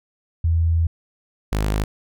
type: tone pair in turn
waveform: sine / sawtooth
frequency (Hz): 82.7 / 51.99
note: E2 / G#1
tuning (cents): +6 / +3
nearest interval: minor sixth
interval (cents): 803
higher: first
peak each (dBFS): -15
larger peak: neither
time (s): 0.44-0.87 / 1.52-1.84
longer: first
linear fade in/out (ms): 5
effects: none